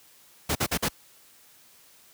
pink noise bursts, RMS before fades -25 dBFS, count 4, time 0.49-0.887 s, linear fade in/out 10 ms, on 64 ms, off 47 ms, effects white hiss -56 dBFS RMS until 2.13 s + high-pass 60 Hz 12 dB/octave

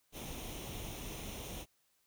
pink noise with comb filter, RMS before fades -44 dBFS, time 0.12-1.66 s, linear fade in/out 50 ms, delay 0.32 ms, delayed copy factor +0.6, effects white hiss -75 dBFS RMS until 2.06 s

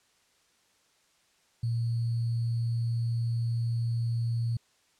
sine tone with sample-and-hold, 116.6 Hz, A#2, 1 cent sharp, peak -26 dBFS, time 1.63-4.57 s, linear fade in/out 5 ms, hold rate 4410 Hz, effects white hiss -67 dBFS RMS until 4.99 s + low-pass 8000 Hz 12 dB/octave

